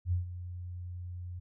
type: tone with ADSR envelope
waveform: sine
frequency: 89 Hz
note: F2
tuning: 33 cents sharp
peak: -25 dBFS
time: 0.05-1.4 s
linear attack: 70 ms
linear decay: 130 ms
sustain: -13 dB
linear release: 14 ms
effects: none